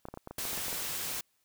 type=clicks; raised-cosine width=1 ms; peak=-27 dBFS; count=12; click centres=0.054 / 0.086 / 0.14 / 0.174 / 0.274 / 0.31 / 0.384 / 0.453 / 0.531 / 0.577 / 0.682 / 0.729 s
type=noise; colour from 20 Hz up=white; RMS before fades=-36 dBFS; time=0.38-1.21 s; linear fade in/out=5 ms
effects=white hiss -74 dBFS RMS until 1.44 s